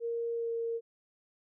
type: tone with pitch glide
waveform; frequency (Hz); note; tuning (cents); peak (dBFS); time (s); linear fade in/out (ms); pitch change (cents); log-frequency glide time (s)
sine; 465.9 to 461.3; A#4 to A#4; -1 to -18; -31; 0-0.81; 50; -17; 0.34-0.51
effects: none